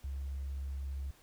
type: tone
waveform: triangle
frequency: 68.4 Hz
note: C#2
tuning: 23 cents flat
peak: -32 dBFS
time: 0.04-1.11 s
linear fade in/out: 5 ms
effects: tanh soft clip ceiling -34 dBFS + pink hiss -63 dBFS RMS until 1.22 s